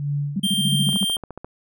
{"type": "tone with tremolo", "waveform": "sine", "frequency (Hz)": 143.9, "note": "D3", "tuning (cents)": -35, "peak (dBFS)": -20, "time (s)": [0, 0.93], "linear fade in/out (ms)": 0, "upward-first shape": "sine", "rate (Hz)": 1.6, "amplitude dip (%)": 95}
{"type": "tone bursts", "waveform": "sine", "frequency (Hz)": 196, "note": "G3", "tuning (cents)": 0, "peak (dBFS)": -19, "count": 10, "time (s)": [0.36, 1.046], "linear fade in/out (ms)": 5, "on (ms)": 38, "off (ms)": 34}
{"type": "tone", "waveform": "square", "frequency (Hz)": 3171, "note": "G7", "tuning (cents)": 19, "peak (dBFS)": -21, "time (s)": [0.43, 1.17], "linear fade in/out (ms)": 10}
{"type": "click train", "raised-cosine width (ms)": 1, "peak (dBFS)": -20, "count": 9, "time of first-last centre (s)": [0.89, 1.446], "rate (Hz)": 14.4}
{"effects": []}